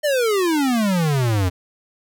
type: exponential sweep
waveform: square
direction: down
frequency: 616 to 87.31 Hz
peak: -17 dBFS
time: 0.03-1.5 s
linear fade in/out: 20 ms
effects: none